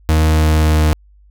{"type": "tone with pitch glide", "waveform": "40% pulse", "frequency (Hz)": [78.4, 77.37], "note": ["D#2", "D#2"], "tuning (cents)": [14, -9], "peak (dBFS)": -9, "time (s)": [0.09, 0.93], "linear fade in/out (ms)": 0, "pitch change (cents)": -23, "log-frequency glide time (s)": [0.24, 0.82], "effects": ["added 50 Hz sine -44 dBFS peak until 1.3 s"]}